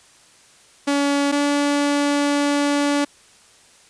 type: tone pair in turn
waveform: sawtooth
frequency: 283.5 / 287.6 Hz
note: C#4 / D4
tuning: +39 / -36 cents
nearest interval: unison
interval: 25 cents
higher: second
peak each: -13 dBFS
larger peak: neither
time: 0.87-1.32 / 1.32-3.05 s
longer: second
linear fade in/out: 10 ms
effects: white hiss -51 dBFS RMS until 3.89 s + resampled to 22050 Hz